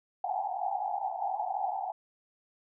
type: band-pass noise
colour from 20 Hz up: white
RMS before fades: -33 dBFS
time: 0.24-1.92 s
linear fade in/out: 5 ms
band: 720 to 840 Hz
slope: 96 dB/octave
effects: none